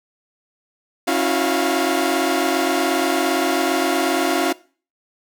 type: tone cluster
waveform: sawtooth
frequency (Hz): 276.3 / 325 / 362.4 / 697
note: C#4 / E4 / F#4 / F5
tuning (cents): -6 / -24 / -36 / -4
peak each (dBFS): -19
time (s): 1.07-4.53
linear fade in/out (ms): 10
effects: noise-tail reverb RT60 0.4 s tail -21 dB re dry